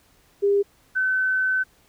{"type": "tone pair in turn", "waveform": "sine", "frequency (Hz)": [402.1, 1521.6], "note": ["G4", "F#6"], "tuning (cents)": [44, 48], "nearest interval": "octave + major seventh", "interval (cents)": 2304, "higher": "second", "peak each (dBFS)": [-16, -19], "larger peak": "first", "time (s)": [[0.42, 0.63], [0.95, 1.64]], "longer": "second", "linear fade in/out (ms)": 20, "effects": ["pink hiss -59 dBFS RMS until 1.88 s"]}